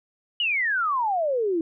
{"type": "exponential sweep", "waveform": "sine", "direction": "down", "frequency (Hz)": [2985, 316.5], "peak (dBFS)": -21, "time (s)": [0.4, 1.61], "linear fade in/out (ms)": 2, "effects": []}